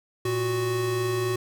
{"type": "tone pair together", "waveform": "square", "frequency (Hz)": [115.28, 369.4], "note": ["A#2", "F#4"], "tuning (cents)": [-19, -3], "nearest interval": "octave + minor sixth", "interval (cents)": 2016, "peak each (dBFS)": [-30, -26], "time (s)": [0.25, 1.36], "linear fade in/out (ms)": 5, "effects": []}